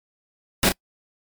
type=noise with echo; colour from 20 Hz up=pink; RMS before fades=-18 dBFS; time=0.63-0.69 s; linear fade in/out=2 ms; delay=31 ms; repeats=1; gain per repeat=-6 dB; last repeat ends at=0.721 s; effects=noise-tail reverb RT60 0.1 s tail -26 dB re dry + MP3 96 kbps